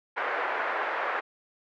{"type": "band-pass noise", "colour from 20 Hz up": "white", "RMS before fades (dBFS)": -30, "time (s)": [0.16, 1.21], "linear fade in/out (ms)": 20, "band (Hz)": [440, 1800], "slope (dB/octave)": 24, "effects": []}